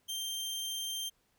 sawtooth tone, 3158 Hz, G7, 12 cents sharp, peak -32 dBFS, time 0.08-1.1 s, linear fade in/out 20 ms, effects pink hiss -73 dBFS RMS until 1.38 s

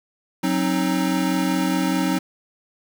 square chord, C diminished, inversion second, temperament equal with one note detuned, 185 / 266.2 / 311.1 Hz, Gb3 / C4 / Eb4, 0 / +30 / 0 cents, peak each -24 dBFS, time 0.43-2.19 s, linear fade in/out 10 ms, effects 7-bit

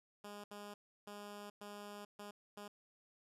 10% pulse tone bursts at uneven times, 205.5 Hz, G#3, 18 cents flat, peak -40 dBFS, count 6, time 0.24-0.44 / 0.51-0.74 / 1.07-1.5 / 1.61-2.05 / 2.19-2.31 / 2.57-2.68 s, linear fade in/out 5 ms, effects resampled to 32000 Hz

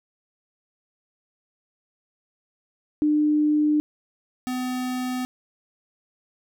sine / square tone pair in turn, 300.5 / 252.7 Hz, D4 / B3, +40 / +40 cents, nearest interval minor third, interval 300 cents, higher first, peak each -17 / -26 dBFS, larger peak first, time 3.02-3.8 / 4.47-5.25 s, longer neither, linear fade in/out 0 ms, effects none

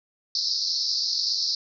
white band-pass noise, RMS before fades -26 dBFS, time 0.35-1.55 s, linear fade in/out 2 ms, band 4200 to 5400 Hz, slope 96 dB/octave, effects none

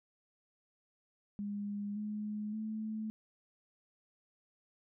sine tone with pitch steps, 204.1 / 210.7 / 217.5 Hz, G#3 / G#3 / A3, -30 / +25 / -20 cents, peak -36 dBFS, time 1.39-3.1 s, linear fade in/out 0 ms, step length 570 ms, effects none

